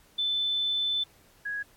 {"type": "tone pair in turn", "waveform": "sine", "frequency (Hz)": [3520, 1661.2], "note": ["A7", "G#6"], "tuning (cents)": [0, 0], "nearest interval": "octave + minor second", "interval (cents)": 1300, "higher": "first", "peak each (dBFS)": [-25, -30], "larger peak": "first", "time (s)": [[0.18, 1.04], [1.45, 1.63]], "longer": "first", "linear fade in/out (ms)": 10, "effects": ["pink hiss -60 dBFS RMS until 1.76 s", "AAC 64 kbps"]}